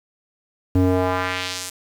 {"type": "tone with band-pass filter sweep", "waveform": "square", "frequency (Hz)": 91.8, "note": "F#2", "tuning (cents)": -13, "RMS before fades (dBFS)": -21, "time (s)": [0.75, 1.7], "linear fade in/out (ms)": 5, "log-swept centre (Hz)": [220, 9300], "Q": 1.2, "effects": ["7-bit"]}